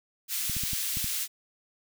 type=high-pass noise; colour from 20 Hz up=white; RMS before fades=-31 dBFS; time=0.28-1.28 s; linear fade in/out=50 ms; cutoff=2400 Hz; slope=12 dB/octave
type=clicks; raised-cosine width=5 ms; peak=-24 dBFS; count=6; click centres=0.497 / 0.567 / 0.636 / 0.733 / 0.971 / 1.044 s
effects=none